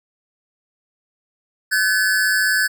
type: tone pair together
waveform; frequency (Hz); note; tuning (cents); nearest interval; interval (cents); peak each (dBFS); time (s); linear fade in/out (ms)
square; 1522.5 / 1714; F#6 / A6; +49 / -46; major second; 205; -19; 1.71-2.68; 20
effects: none